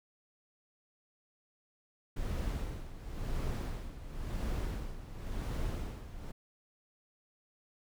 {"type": "noise with tremolo", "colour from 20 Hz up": "brown", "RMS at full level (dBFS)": -34, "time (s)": [2.16, 6.32], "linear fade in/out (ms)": 10, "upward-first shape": "sine", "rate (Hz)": 0.95, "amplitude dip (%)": 75, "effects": []}